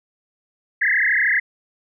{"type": "tone with frequency modulation", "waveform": "sine", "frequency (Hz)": 1864.7, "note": "A#6", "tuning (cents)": 0, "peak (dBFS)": -15, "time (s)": [0.81, 1.4], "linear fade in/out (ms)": 10, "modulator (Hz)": 32.8, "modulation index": 7, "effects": []}